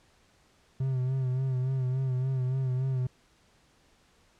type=tone with vibrato; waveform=triangle; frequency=130 Hz; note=C3; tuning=11 cents flat; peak=-24 dBFS; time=0.8-3.07 s; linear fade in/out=5 ms; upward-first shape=sine; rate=3.5 Hz; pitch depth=49 cents each way; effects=pink hiss -64 dBFS RMS until 4.39 s + low-pass 8000 Hz 12 dB/octave